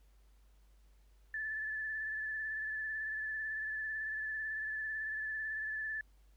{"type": "tone with vibrato", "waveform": "sine", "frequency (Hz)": 1743, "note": "A6", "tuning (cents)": -17, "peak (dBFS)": -36, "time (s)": [1.34, 6.01], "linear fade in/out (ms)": 2, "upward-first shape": "sine", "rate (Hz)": 18, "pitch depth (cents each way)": 29, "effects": ["added 50 Hz sine -61 dBFS peak until 6.36 s", "pink hiss -75 dBFS RMS until 6.36 s"]}